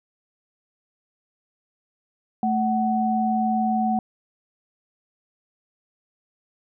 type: tone pair together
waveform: sine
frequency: 220 / 747.1 Hz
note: A3 / F#5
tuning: 0 / +17 cents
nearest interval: octave + major sixth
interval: 2117 cents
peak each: -22 dBFS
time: 2.43-3.99 s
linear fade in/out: 2 ms
effects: none